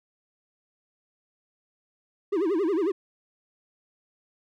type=tone with vibrato; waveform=triangle; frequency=359.9 Hz; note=F#4; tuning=48 cents flat; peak=-20 dBFS; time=2.32-2.92 s; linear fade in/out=10 ms; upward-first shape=sine; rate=11 Hz; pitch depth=250 cents each way; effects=none